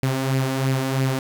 sawtooth tone with flanger, 132.9 Hz, C3, 27 cents sharp, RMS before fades -22 dBFS, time 0.03-1.19 s, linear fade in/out 0 ms, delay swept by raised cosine 0.4 to 3.6 ms, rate 3 Hz, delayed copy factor +0.5, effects none

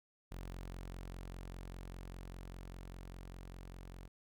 sawtooth tone with level ramp, 45.01 Hz, F#1, 47 cents flat, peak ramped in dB -40 to -45 dBFS, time 0.31-4.08 s, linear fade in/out 10 ms, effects none

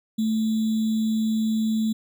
sine tone with sample-and-hold, 220 Hz, A3, in tune, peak -20 dBFS, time 0.18-1.93 s, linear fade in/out 10 ms, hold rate 3675 Hz, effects none

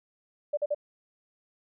sine tone bursts, 587.3 Hz, D5, in tune, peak -24 dBFS, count 3, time 0.53-0.747 s, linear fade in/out 10 ms, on 43 ms, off 44 ms, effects none

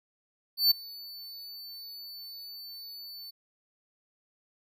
square tone with ADSR envelope, 4501 Hz, C#8, 26 cents sharp, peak -18 dBFS, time 0.57-3.31 s, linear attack 140 ms, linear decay 10 ms, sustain -24 dB, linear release 13 ms, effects none

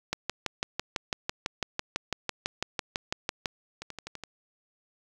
two click trains, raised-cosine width 0.2 ms, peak -11 / -21 dBFS, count 21 / 6, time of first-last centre 0.13-3.458 / 3.82-4.237 s, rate 6.01 / 12 Hz, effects 7-bit

